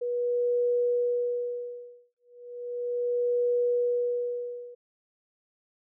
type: tone with tremolo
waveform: sine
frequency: 485.4 Hz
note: B4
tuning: 30 cents flat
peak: -22 dBFS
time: 0.01-4.75 s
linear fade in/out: 10 ms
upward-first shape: sine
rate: 0.35 Hz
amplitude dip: 100%
effects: none